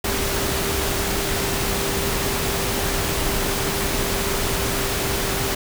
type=tone in noise; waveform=sine; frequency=395.3 Hz; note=G4; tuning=15 cents sharp; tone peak=-29 dBFS; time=0.04-5.55 s; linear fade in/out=5 ms; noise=pink; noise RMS=-23 dBFS; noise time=0.04-5.55 s; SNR=-9 dB; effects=none